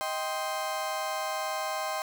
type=chord; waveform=35% pulse; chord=C minor; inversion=first; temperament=just; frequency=627.9 / 784.9 / 1046.5 Hz; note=Eb5 / G5 / C6; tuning=+16 / +2 / 0 cents; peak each=-33 / -33 / -33 dBFS; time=0.01-2.02 s; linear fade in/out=0 ms; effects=none